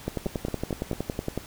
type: two click trains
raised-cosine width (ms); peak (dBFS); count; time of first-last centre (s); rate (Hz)
2; -14 / -16; 15 / 4; 0.08-1.376 / 0.26-0.931; 10.8 / 4.47
effects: pink hiss -45 dBFS RMS until 1.46 s